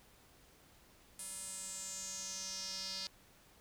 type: tone with band-pass filter sweep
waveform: square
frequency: 190.9 Hz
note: G3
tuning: 46 cents flat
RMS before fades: -44 dBFS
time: 1.19-3.07 s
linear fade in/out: 2 ms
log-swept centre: 9400 to 4700 Hz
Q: 4.9
effects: pink hiss -64 dBFS RMS until 3.6 s